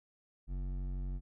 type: tone with hard clipping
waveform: sine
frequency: 46.25 Hz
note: F#1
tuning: in tune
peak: -37 dBFS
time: 0.47-1.21 s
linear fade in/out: 50 ms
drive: 11 dB
effects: none